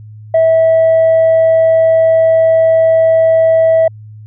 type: tone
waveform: sine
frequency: 650 Hz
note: E5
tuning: 24 cents flat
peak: -4 dBFS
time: 0.34-3.88 s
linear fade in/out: 5 ms
effects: tanh soft clip ceiling -4 dBFS + added 107 Hz sine -30 dBFS peak until 4.26 s